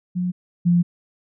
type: tone pair in turn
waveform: sine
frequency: 179.6 / 174.08 Hz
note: F3 / F3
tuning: +49 / -5 cents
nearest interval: minor second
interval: 54 cents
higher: first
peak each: -20 / -13 dBFS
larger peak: second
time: 0.15-0.32 / 0.65-0.83 s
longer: second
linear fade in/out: 20 ms
effects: none